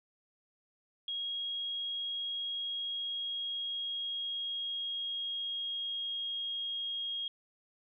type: tone with pitch glide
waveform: sine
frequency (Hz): 3285 to 3264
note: G#7 to G#7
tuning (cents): -20 to -31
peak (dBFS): -34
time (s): 1.08-7.28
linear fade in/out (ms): 2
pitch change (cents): -11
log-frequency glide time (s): 2.41-6.15
effects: none